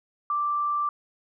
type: tone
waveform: sine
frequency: 1174.7 Hz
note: D6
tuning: in tune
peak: -23 dBFS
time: 0.3-0.89 s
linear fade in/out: 2 ms
effects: none